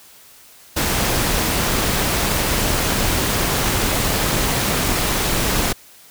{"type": "noise with amplitude modulation", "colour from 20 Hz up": "pink", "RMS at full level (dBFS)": -17, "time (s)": [0.76, 5.73], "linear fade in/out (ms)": 10, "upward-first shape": "sine", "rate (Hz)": 216, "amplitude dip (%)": 45, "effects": ["white hiss -46 dBFS RMS until 6.1 s"]}